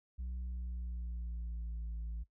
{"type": "tone with pitch glide", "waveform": "sine", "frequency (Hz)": [61.74, 55.97], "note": ["B1", "A1"], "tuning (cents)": [0, 30], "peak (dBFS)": -35, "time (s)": [0.18, 2.24], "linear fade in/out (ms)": 20, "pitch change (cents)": -170, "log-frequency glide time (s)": [0.38, 1.86], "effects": ["noise-tail reverb RT60 0.1 s tail -18 dB re dry", "tanh soft clip ceiling -37 dBFS"]}